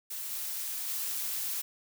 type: noise with level steps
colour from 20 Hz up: blue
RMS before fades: -38 / -36 / -34 dBFS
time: 0.1-1.62 s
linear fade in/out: 10 ms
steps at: 0.3 / 0.87 s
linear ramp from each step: 20 ms
effects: none